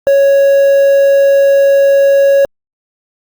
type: tone with quantisation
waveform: triangle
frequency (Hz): 554.4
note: C#5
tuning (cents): 0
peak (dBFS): -3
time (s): 0.07-2.45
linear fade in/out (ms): 0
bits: 5
effects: Opus 48 kbps